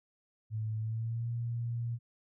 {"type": "tone with pitch glide", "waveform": "sine", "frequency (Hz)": [109.3, 117.82], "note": ["A2", "A#2"], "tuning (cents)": [-11, 19], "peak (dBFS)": -32, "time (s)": [0.5, 1.99], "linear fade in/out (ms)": 50, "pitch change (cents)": 130, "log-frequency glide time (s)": [0.78, 1.29], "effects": []}